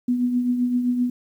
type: tone with tremolo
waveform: sine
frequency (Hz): 246.2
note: B3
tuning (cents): -5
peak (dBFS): -16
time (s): 0.08-1.1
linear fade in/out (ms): 5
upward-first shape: triangle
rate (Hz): 7.7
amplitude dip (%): 55
effects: 9-bit